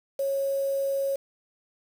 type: tone with quantisation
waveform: sine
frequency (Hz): 549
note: C#5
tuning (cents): -17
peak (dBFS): -24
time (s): 0.19-1.16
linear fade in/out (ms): 5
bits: 7
effects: none